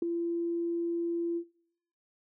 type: tone with ADSR envelope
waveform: sine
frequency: 339.9 Hz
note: F4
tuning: 47 cents flat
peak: -21 dBFS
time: 0.02-1.44 s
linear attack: 5 ms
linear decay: 4 ms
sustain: -8 dB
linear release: 72 ms
effects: noise-tail reverb RT60 0.7 s tail -19 dB re dry + tanh soft clip ceiling -18 dBFS